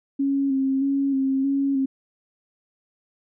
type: tone with vibrato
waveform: sine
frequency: 272.1 Hz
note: C#4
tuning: 32 cents flat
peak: -19 dBFS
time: 0.19-1.86 s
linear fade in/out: 10 ms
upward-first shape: square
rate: 1.6 Hz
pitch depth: 26 cents each way
effects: none